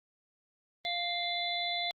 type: harmonic tone with a mistuned harmonic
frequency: 698.5 Hz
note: F5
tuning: in tune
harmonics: 1 / 3 / 5 / 6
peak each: -36 / -37 / -36 / -37 dBFS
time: 0.85-1.91 s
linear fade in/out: 0 ms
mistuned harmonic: 6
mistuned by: -73 cents
effects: Opus 32 kbps